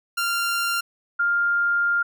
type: tone pair in turn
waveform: sawtooth / sine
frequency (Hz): 1388 / 1401.7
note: F6 / F6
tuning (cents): -11 / +6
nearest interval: unison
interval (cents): 17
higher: second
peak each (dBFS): -18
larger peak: neither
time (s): 0.17-0.81 / 1.19-2.03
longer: second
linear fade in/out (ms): 10
effects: none